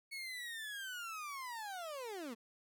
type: linear sweep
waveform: 30% pulse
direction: down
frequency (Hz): 2217 to 212.3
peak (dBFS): -40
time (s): 0.11-2.35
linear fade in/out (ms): 20
effects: none